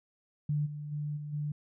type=tone with level steps; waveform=sine; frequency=148.2 Hz; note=D3; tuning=16 cents sharp; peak=-27 / -37 / -32 / -37 / -31 dBFS; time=0.49-1.52 s; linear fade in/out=5 ms; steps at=0.65 / 0.91 / 1.16 / 1.32 s; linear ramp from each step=20 ms; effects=none